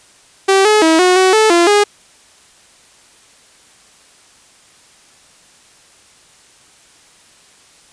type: tone with pitch steps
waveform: sawtooth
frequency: 387.4 / 426 / 322 / 364.5 / 374.9 / 436 / 343.6 / 412 Hz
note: G4 / G#4 / E4 / F#4 / F#4 / A4 / F4 / G#4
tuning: -20 / +44 / -41 / -26 / +23 / -16 / -28 / -14 cents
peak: -4 dBFS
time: 0.48-1.84 s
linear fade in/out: 10 ms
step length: 170 ms
effects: white hiss -47 dBFS RMS until 7.92 s + resampled to 22050 Hz